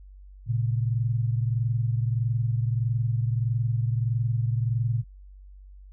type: tone pair together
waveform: sine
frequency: 114.1 / 135.69 Hz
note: A#2 / C#3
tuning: -37 / -37 cents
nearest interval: minor third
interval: 300 cents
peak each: -23 / -29 dBFS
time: 0.46-5.04 s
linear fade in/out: 50 ms
effects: added 48 Hz sine -44 dBFS peak until 5.92 s